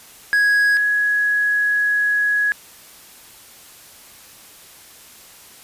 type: tone pair in turn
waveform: triangle / sine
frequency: 1661.2 / 1672.8 Hz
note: G#6 / G#6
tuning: 0 / +12 cents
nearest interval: unison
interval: 12 cents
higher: second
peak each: -11 / -15 dBFS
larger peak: first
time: 0.33-0.77 / 0.77-2.52 s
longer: second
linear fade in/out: 0 ms
effects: white hiss -44 dBFS RMS until 5.63 s + resampled to 32000 Hz